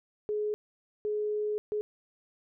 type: tone bursts at uneven times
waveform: sine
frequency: 421.4 Hz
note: G#4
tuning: 25 cents sharp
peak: -28 dBFS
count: 3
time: 0.29-0.54 / 1.05-1.58 / 1.72-1.81 s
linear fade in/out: 0 ms
effects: none